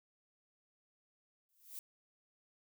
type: noise with exponential growth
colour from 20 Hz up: violet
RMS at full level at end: -43 dBFS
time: 1.49-1.79 s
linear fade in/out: 1 ms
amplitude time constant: 64 ms
effects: none